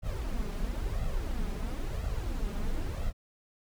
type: noise with flanger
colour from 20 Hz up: brown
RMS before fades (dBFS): -32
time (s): 0.02-3.13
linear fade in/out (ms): 50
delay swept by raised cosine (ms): 1.5 to 5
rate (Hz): 0.99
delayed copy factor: +0.6
effects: none